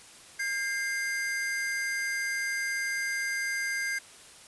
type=tone pair together; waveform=square; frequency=1610.9 / 2093 Hz; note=G6 / C7; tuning=+47 / 0 cents; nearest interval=perfect fourth; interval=453 cents; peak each=-32 / -33 dBFS; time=0.39-3.99 s; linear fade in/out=10 ms; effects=white hiss -51 dBFS RMS until 4.47 s + resampled to 24000 Hz